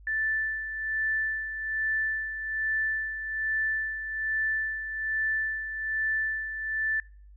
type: tone with tremolo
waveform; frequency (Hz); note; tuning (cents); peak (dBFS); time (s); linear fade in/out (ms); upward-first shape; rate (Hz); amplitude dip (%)
sine; 1760; A6; 0; -24; 0.07-7; 2; sine; 1.2; 60
effects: noise-tail reverb RT60 0.5 s tail -26 dB re dry + added 50 Hz sine -48 dBFS peak until 7.36 s